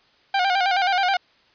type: tone with vibrato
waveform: sawtooth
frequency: 755 Hz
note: F#5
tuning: 35 cents sharp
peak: -14 dBFS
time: 0.34-1.17 s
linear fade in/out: 5 ms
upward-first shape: square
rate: 9.4 Hz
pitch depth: 74 cents each way
effects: white hiss -58 dBFS RMS until 1.54 s + resampled to 11025 Hz